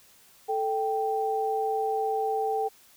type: tone pair together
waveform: sine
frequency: 439.4 / 783 Hz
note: A4 / G5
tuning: -2 / -2 cents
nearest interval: minor seventh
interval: 1000 cents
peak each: -28 / -27 dBFS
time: 0.48-2.69 s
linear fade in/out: 20 ms
effects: white hiss -57 dBFS RMS until 2.96 s